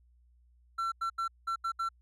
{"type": "tone bursts at uneven times", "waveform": "triangle", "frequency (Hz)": 1350, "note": "E6", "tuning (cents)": 41, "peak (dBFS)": -28, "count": 6, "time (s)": [[0.78, 0.92], [1.01, 1.1], [1.18, 1.28], [1.47, 1.56], [1.64, 1.72], [1.79, 1.89]], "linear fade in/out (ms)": 10, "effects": ["added 60 Hz sine -61 dBFS peak until 2.01 s"]}